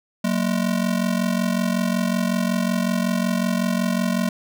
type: ring-modulated tone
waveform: square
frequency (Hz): 209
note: G#3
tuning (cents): +11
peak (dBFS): -17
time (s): 0.24-4.29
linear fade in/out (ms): 2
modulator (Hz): 22.7
effects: none